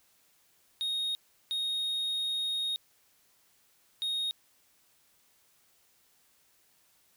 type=tone bursts at uneven times; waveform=triangle; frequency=3729 Hz; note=A#7; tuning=in tune; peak=-28 dBFS; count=3; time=0.81-1.15 / 1.51-2.76 / 4.02-4.31 s; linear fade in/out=0 ms; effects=white hiss -67 dBFS RMS until 7.16 s